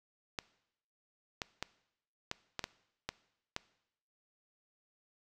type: clicks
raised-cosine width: 0.2 ms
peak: -18 dBFS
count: 8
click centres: 0.388 / 1.418 / 1.626 / 2.314 / 2.593 / 2.641 / 3.09 / 3.564 s
effects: noise-tail reverb RT60 0.8 s tail -20 dB re dry